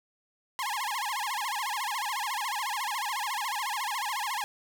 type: tone with vibrato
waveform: sawtooth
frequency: 942 Hz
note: A#5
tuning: 18 cents sharp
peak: -26 dBFS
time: 0.59-4.44 s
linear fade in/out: 0 ms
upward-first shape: sine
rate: 14 Hz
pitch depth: 260 cents each way
effects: none